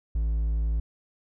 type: tone with hard clipping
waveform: triangle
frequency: 55.5 Hz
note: A1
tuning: 16 cents sharp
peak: -24 dBFS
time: 0.15-0.8 s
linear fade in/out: 5 ms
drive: 6 dB
effects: none